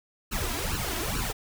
pink noise with flanger, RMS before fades -30 dBFS, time 0.31-1.33 s, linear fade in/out 20 ms, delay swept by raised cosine 0.7 to 3.1 ms, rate 2.3 Hz, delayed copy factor +0.9, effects none

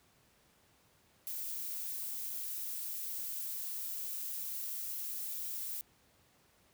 violet noise with dropouts, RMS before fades -40 dBFS, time 1.27-5.81 s, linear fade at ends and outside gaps 0 ms, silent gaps 2.297-2.301 s, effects pink hiss -68 dBFS RMS until 6.73 s + high-pass 60 Hz 12 dB/octave

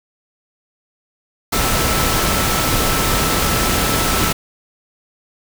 sine tone in noise, 1318.5 Hz, E6, in tune, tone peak -25 dBFS, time 1.52-4.33 s, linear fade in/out 10 ms, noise pink, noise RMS -17 dBFS, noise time 1.52-4.33 s, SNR -11 dB, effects none

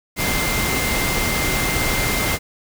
sine tone in noise, 2093 Hz, C7, in tune, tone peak -25 dBFS, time 0.16-2.39 s, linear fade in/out 50 ms, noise pink, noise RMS -21 dBFS, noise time 0.16-2.39 s, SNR -7 dB, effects none

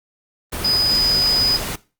sine tone in noise, 4978 Hz, D#8, in tune, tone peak -13 dBFS, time 0.64-1.57 s, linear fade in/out 10 ms, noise pink, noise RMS -26 dBFS, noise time 0.52-1.76 s, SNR +10 dB, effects noise-tail reverb RT60 0.3 s tail -18 dB re dry + Opus 32 kbps

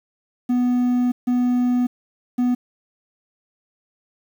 triangle tone bursts at uneven times, 246.9 Hz, B3, in tune, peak -14 dBFS, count 3, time 0.49-1.12 / 1.27-1.87 / 2.38-2.55 s, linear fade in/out 10 ms, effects 8-bit

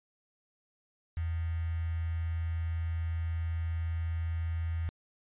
sine tone with quantisation, 82.7 Hz, E2, 6 cents sharp, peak -30 dBFS, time 1.17-4.89 s, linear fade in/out 0 ms, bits 8, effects resampled to 8000 Hz

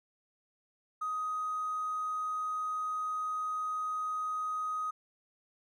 triangle tone with hard clipping, 1253 Hz, D#6, 12 cents sharp, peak -32 dBFS, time 1.01-4.91 s, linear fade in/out 10 ms, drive 3 dB, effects none

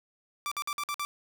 sawtooth tone bursts, 1171 Hz, D6, 5 cents flat, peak -27 dBFS, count 6, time 0.46-1.05 s, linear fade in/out 0 ms, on 55 ms, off 52 ms, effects none

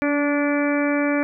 harmonic tone with a mistuned harmonic, 290 Hz, D4, 22 cents flat, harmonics 1 / 2 / 3 / 4 / 5 / 6 / 7 / 8, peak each -20 / -24 / -34 / -32 / -31 / -31 / -35 / -30 dBFS, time 0.02-1.23 s, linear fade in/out 0 ms, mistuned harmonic 1, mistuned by -15 cents, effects none

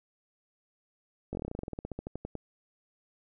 slowing click train, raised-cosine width 2 ms, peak -23 dBFS, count 21, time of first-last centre 1.33-2.353 s, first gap 20 ms, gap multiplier 1.09, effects none

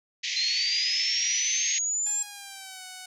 pink band-pass noise, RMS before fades -31 dBFS, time 0.23-1.79 s, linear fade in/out 10 ms, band 1900 to 6600 Hz, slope 96 dB/octave
sine linear sweep, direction up, 4087 to 7459 Hz, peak -25 dBFS, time 0.36-2.23 s, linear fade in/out 5 ms
5% pulse tone with pitch glide, 834 to 743 Hz, G#5 to F#5, +7 to +7 cents, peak -28 dBFS, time 2.06-3.06 s, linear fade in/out 5 ms, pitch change -200 cents, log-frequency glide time 2.19-2.84 s
effects none

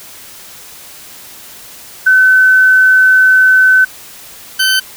sine / 20% pulse tone pair in turn, 1519 / 1531.3 Hz, F#6 / G6, +45 / -41 cents, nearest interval unison, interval 14 cents, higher second, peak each -4 dBFS, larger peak neither, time 2.06-3.85 / 4.59-4.8 s, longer first, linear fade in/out 10 ms, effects white hiss -34 dBFS RMS until 4.96 s

